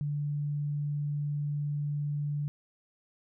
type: tone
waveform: sine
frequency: 146.2 Hz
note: D3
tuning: 7 cents flat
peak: -29 dBFS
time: 0.01-2.48 s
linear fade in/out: 0 ms
effects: none